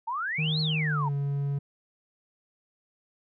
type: exponential two-way sweep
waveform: sine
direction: up then down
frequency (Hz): 869 to 4411 to 869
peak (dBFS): -28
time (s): 0.07-1.09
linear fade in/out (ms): 10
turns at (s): 0.6
type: tone with pitch glide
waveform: triangle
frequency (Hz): 155.56 to 141.01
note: D#3 to C#3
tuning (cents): 0 to +30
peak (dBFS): -24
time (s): 0.38-1.59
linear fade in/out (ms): 10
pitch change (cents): -170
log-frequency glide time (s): 0.81-1.14
effects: none